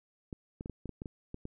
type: clicks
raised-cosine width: 3 ms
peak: -27 dBFS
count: 10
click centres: 0.328 / 0.609 / 0.659 / 0.697 / 0.857 / 0.893 / 1.019 / 1.058 / 1.344 / 1.454 s
effects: none